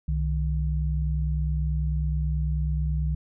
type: tone pair together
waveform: sine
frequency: 64.71 / 153.9 Hz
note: C2 / D#3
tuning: -19 / -19 cents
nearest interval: octave + minor third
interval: 1500 cents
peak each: -24 / -28 dBFS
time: 0.08-3.15 s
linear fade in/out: 5 ms
effects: none